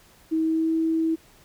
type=tone with pitch glide; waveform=sine; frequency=320.1 to 323.8 Hz; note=D#4 to E4; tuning=+49 to -31 cents; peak=-20 dBFS; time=0.31-1.16 s; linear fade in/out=20 ms; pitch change=+20 cents; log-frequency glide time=0.43-0.73 s; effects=pink hiss -55 dBFS RMS until 1.44 s